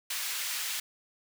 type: high-pass noise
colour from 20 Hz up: pink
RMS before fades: -34 dBFS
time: 0.1-0.8 s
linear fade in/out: 5 ms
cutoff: 2100 Hz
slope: 12 dB/octave
effects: none